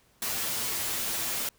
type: noise with comb filter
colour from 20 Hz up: white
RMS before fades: -31 dBFS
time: 0.22-1.49 s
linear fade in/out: 2 ms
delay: 8.9 ms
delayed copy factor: +0.7
effects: pink hiss -64 dBFS RMS until 1.58 s